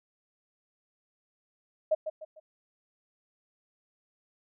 sine tone with echo, 625 Hz, D#5, 8 cents sharp, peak -21 dBFS, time 1.91-1.95 s, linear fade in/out 10 ms, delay 150 ms, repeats 3, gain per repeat -9 dB, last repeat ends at 2.4 s, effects none

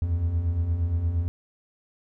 triangle beating tone pair, 77.78 / 86.38 Hz, D#2 / F2, 0 / -18 cents, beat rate 8.6 Hz, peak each -29 / -21 dBFS, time 0.02-1.28 s, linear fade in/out 0 ms, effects none

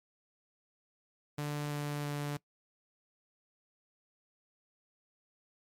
sawtooth tone with pitch steps, 147.2 / 146.35 / 145.51 Hz, D3 / D3 / D3, +4 / -6 / -16 cents, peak -30 dBFS, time 1.38-2.37 s, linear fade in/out 5 ms, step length 330 ms, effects noise-tail reverb RT60 0.1 s tail -21 dB re dry + MP3 96 kbps

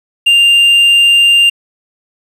triangle tone, 2794 Hz, F7, in tune, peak -3 dBFS, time 0.26-1.5 s, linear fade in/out 10 ms, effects resampled to 32000 Hz + 7-bit

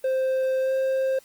triangle tone with pitch glide, 523.3 to 529.1 Hz, C5 to C5, 0 to +19 cents, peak -19 dBFS, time 0.04-1.19 s, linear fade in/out 5 ms, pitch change +19 cents, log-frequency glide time 0.6-0.73 s, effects white hiss -55 dBFS RMS until 1.24 s + Opus 24 kbps

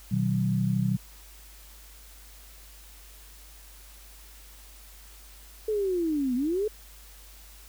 sine chord, B major, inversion none, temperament equal with one note detuned, 123.47 / 155.56 / 188.99 Hz, B2 / D#3 / F#3, 0 / 0 / +37 cents, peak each -27 / -30 / -26 dBFS, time 0.11-0.97 s, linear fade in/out 10 ms
sine linear two-way sweep, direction down then up, 440 to 239.7 to 440 Hz, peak -24 dBFS, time 5.68-6.68 s, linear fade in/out 5 ms, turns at 6.35 s
effects added 50 Hz sine -49 dBFS peak until 7.68 s + white hiss -52 dBFS RMS until 7.68 s

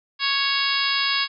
harmonic tone, 554.4 Hz, C#5, in tune, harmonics 2 / 3 / 4 / 5 / 6 / 7 / 8 / 9, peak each -28 / -28 / -28 / -28 / -28 / -28 / -28 / -28 dBFS, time 0.19-1.28 s, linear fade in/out 50 ms, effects none

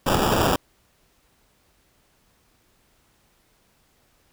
white noise with sample-and-hold, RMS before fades -20 dBFS, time 0.06-0.56 s, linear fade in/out 5 ms, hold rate 2100 Hz, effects pink hiss -63 dBFS RMS until 4.32 s

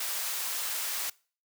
white high-pass noise, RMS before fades -33 dBFS, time 0-1.1 s, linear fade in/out 5 ms, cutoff 690 Hz, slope 12 dB/octave, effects noise-tail reverb RT60 0.4 s tail -23 dB re dry

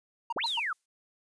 triangle tone bursts, 932.3 Hz, A#5, in tune, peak -27 dBFS, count 3, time 0.3-0.598 s, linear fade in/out 5 ms, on 26 ms, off 110 ms
sine linear two-way sweep, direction up then down, 108.1 to 4242 to 1163 Hz, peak -29 dBFS, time 0.36-0.73 s, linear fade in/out 5 ms, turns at 0.45 s
blue noise with exponential decay, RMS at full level -39 dBFS, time 0.46-0.86 s, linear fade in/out 5 ms, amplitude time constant 85 ms
effects resampled to 22050 Hz

